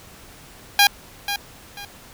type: tone with echo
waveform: 10% pulse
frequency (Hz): 810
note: G#5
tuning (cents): -43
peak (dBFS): -3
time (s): 0.79-0.87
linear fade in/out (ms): 2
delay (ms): 490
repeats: 2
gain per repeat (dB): -11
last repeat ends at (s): 1.85
effects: pink hiss -45 dBFS RMS until 2.13 s